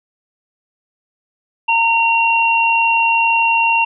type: tone pair together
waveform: sine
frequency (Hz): 918 / 2751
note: A#5 / F7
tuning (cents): -27 / -27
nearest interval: octave + perfect fifth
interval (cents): 1900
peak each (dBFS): -14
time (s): 1.68-3.85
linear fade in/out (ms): 10
effects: none